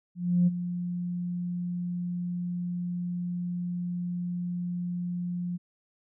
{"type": "tone with ADSR envelope", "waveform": "sine", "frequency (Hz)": 176.5, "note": "F3", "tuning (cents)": 19, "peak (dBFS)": -17, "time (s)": [0.15, 5.58], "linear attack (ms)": 320, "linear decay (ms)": 28, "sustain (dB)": -12, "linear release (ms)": 25, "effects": ["tanh soft clip ceiling -14 dBFS"]}